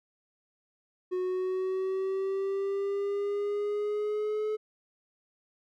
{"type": "linear sweep", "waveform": "triangle", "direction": "up", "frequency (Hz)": [365, 430], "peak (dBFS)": -26, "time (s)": [1.11, 4.57], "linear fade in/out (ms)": 20, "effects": []}